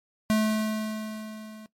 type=tone with level ramp; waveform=square; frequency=216.4 Hz; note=A3; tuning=29 cents flat; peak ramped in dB=-20 to -43 dBFS; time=0.3-1.66 s; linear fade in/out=0 ms; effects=noise-tail reverb RT60 0.1 s tail -18 dB re dry + MP3 64 kbps